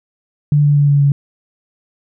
sine tone with pitch steps, 146.83 / 145.48 / 144.14 / 142.81 / 141.5 Hz, D3 / D3 / D3 / D3 / C#3, 0 / -16 / -32 / -48 / +36 cents, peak -8 dBFS, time 0.52-1.12 s, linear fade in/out 2 ms, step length 120 ms, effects none

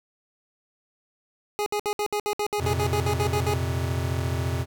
25% pulse tone bursts, 415.3 Hz, G#4, in tune, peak -20 dBFS, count 15, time 1.59-3.538 s, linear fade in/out 0 ms, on 72 ms, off 62 ms
square chord, F suspended fourth, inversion none, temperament equal, 87.31 / 116.54 / 130.81 Hz, F2 / Bb2 / C3, 0 / 0 / 0 cents, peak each -28 / -32 / -30 dBFS, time 2.58-4.66 s, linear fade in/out 50 ms
effects none

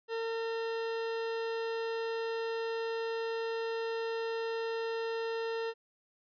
40% pulse tone, 454.9 Hz, A#4, 42 cents flat, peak -32 dBFS, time 0.08-5.74 s, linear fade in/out 50 ms, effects resampled to 11025 Hz

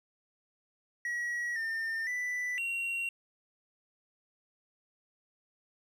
triangle tone with pitch steps, 1916 / 1808 / 1982 / 2747 Hz, A#6 / A6 / B6 / F7, +47 / +47 / +6 / -29 cents, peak -30 dBFS, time 1.05-3.09 s, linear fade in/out 2 ms, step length 510 ms, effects none

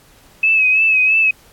sine tone with vibrato, 2574 Hz, E7, 42 cents flat, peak -10 dBFS, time 0.43-1.31 s, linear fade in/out 5 ms, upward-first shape sine, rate 3 Hz, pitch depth 48 cents each way, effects pink hiss -49 dBFS RMS until 1.52 s + AAC 64 kbps

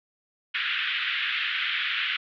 white band-pass noise, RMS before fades -28 dBFS, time 0.54-2.17 s, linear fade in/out 10 ms, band 1400 to 3400 Hz, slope 48 dB/octave, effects none

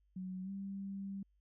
sine tone with pitch glide, 185.7 to 196.29 Hz, F#3 to G3, +7 to +3 cents, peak -40 dBFS, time 0.16-1.23 s, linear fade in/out 5 ms, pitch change +96 cents, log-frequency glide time 0.43-0.5 s, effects added 50 Hz sine -70 dBFS peak until 1.4 s

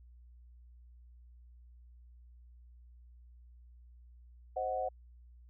sine chord, C diminished, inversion none, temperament equal, 523.3 / 622.3 / 740 Hz, C5 / Eb5 / Gb5, 0 / 0 / 0 cents, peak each -37 / -39 / -35 dBFS, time 4.56-4.89 s, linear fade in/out 10 ms, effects added 60 Hz sine -54 dBFS peak until 5.49 s

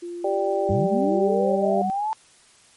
sine tone with pitch glide, 347.1 to 339.4 Hz, F4 to F4, -11 to -49 cents, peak -30 dBFS, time 0.02-0.85 s, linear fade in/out 10 ms, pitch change -38 cents, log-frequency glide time 0.48-0.74 s
harmonic tone, 196 Hz, G3, in tune, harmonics 2 / 3 / 4, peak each -24 / -24 / -27 dBFS, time 0.24-1.82 s, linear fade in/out 5 ms
sine tone, 196 Hz, G3, in tune, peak -25 dBFS, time 0.69-1.9 s, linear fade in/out 0 ms
sine linear sweep, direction up, 87 to 891 Hz, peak -22 dBFS, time 0.7-2.13 s, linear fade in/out 0 ms
effects white hiss -54 dBFS RMS until 2.76 s + MP3 48 kbps

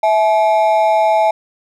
triangle ring-modulated tone, 754 Hz, F#5, 32 cents sharp, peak -5 dBFS, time 0.03-1.31 s, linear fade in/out 5 ms, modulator 99.9 Hz, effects none

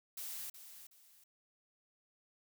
blue noise with echo, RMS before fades -44 dBFS, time 0.17-0.5 s, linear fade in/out 5 ms, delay 370 ms, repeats 2, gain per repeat -10 dB, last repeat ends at 1.24 s, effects none

